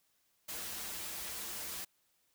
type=noise with comb filter; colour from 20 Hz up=white; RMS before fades=-42 dBFS; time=0.48-1.85 s; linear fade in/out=10 ms; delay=7.4 ms; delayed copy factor=-0.65; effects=white hiss -75 dBFS RMS until 2.34 s